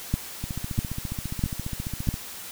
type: two click trains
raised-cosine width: 5 ms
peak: -18 / -10 dBFS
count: 26 / 4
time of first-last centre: 0.44-2.141 / 0.14-2.088 s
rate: 14.7 / 1.54 Hz
effects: white hiss -39 dBFS RMS until 2.51 s